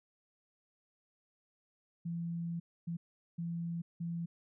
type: tone bursts at uneven times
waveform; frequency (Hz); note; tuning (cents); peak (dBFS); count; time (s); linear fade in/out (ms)
sine; 169.1; E3; +44; -35; 4; 2.05-2.6 / 2.87-2.97 / 3.38-3.82 / 4-4.26; 10
effects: none